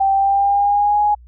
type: tone with pitch glide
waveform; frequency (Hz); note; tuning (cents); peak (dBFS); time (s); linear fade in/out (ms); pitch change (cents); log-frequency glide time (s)
sine; 781 to 832.2; G5 to G#5; -7 to +3; -12; 0-1.15; 10; +110; 0.13-1.01
effects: added 60 Hz sine -40 dBFS peak until 1.27 s